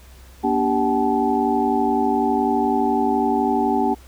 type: tone cluster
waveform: sine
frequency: 238.8 / 290.7 / 391.7 / 756 / 860 Hz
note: A#3 / D4 / G4 / F#5 / A5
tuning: +42 / -18 / -1 / +37 / -40 cents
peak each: -23 dBFS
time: 0.43-3.95 s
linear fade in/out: 20 ms
effects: added 64 Hz sine -43 dBFS peak until 4.07 s + pink hiss -50 dBFS RMS until 4.07 s